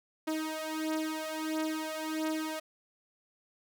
sawtooth beating tone pair, 313.3 / 314.8 Hz, D#4 / D#4, +12 / +20 cents, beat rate 1.5 Hz, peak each -31 / -32 dBFS, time 0.27-2.6 s, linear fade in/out 10 ms, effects none

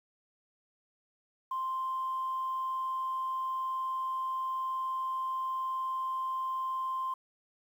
sine tone, 1046.5 Hz, C6, in tune, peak -30 dBFS, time 1.51-7.14 s, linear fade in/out 5 ms, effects tanh soft clip ceiling -27 dBFS + 10-bit

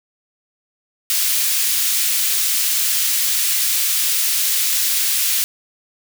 white high-pass noise, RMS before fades -18 dBFS, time 1.1-5.44 s, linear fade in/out 0 ms, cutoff 2400 Hz, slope 12 dB/octave, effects none

